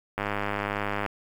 click train, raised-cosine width 0.5 ms, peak -13 dBFS, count 91, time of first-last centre 0.18-1.062 s, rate 102 Hz, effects 7-bit

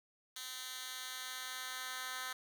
10% pulse tone with high-pass filter sweep, 256.5 Hz, C4, 34 cents flat, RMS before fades -44 dBFS, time 0.36-2.33 s, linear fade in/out 5 ms, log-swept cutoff 3100 to 1600 Hz, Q 1, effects none

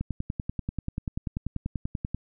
click train, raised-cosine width 5 ms, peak -17 dBFS, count 23, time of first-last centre 0.01-2.146 s, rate 10.3 Hz, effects none

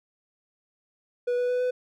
triangle tone with pitch steps, 488.5 / 492.5 / 496.5 / 500.5 Hz, B4 / B4 / B4 / B4, -19 / -5 / +9 / +23 cents, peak -21 dBFS, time 1.27-1.71 s, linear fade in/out 10 ms, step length 110 ms, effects none

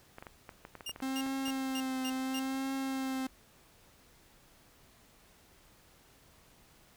clicks, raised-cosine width 0.5 ms, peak -30 dBFS, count 12, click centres 0.184 / 0.225 / 0.268 / 0.492 / 0.651 / 0.753 / 0.808 / 0.894 / 0.961 / 1.003 / 1.264 / 1.481 s
sawtooth tone bursts, 2819 Hz, F7, 16 cents sharp, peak -34 dBFS, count 6, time 0.86-2.396 s, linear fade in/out 5 ms, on 56 ms, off 240 ms
45% pulse tone with vibrato, 264.4 Hz, C4, 18 cents sharp, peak -33 dBFS, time 1.02-3.27 s, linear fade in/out 5 ms, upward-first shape triangle, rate 0.73 Hz, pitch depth 32 cents each way
effects pink hiss -62 dBFS RMS until 6.96 s

